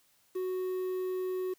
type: tone with quantisation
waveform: triangle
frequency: 370 Hz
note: F#4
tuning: in tune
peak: -29 dBFS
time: 0.35-1.54 s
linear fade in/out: 10 ms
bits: 9
effects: white hiss -68 dBFS RMS until 1.58 s